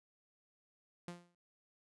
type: tone with exponential decay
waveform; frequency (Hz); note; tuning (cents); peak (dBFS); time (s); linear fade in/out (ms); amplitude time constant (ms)
sawtooth; 174.61; F3; 0; -37; 1.08-1.35; 2; 58
effects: noise-tail reverb RT60 0.1 s tail -22 dB re dry + resampled to 24000 Hz